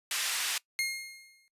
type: band-pass noise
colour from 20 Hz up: pink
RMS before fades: -32 dBFS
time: 0.11-0.58 s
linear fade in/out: 2 ms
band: 1900 to 12000 Hz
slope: 12 dB/octave
type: tone with exponential decay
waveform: sawtooth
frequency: 2137 Hz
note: C7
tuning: 36 cents sharp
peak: -23 dBFS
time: 0.79-1.48 s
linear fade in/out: 0 ms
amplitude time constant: 150 ms
effects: noise-tail reverb RT60 0.1 s tail -21 dB re dry + resampled to 32000 Hz